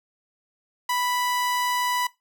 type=tone; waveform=sawtooth; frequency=987.8 Hz; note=B5; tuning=in tune; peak=-19 dBFS; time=0.89-2.07 s; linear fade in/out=5 ms; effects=noise-tail reverb RT60 0.2 s tail -19 dB re dry